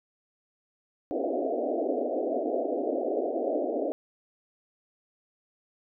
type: band-pass noise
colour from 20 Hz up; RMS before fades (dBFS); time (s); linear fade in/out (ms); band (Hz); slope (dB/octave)
white; -29; 1.11-3.92; 0; 250 to 710; 96
effects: none